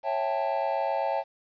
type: chord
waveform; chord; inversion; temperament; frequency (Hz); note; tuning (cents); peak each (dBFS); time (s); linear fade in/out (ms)
triangle; A dominant seventh; first; just; 550 / 660 / 792 / 880; C#5 / E5 / G5 / A5; -14 / +2 / +18 / 0; -29; 0.03-1.24; 50
effects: resampled to 11025 Hz + 10-bit